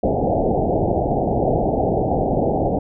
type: low-pass noise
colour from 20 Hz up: white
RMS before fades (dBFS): -19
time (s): 0.03-2.79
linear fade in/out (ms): 5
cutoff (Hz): 800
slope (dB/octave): 96
effects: none